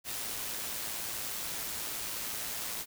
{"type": "noise with amplitude modulation", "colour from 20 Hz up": "white", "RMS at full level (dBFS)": -36, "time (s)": [0.04, 2.86], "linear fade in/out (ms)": 50, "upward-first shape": "sine", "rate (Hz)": 111, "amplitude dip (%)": 30, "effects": []}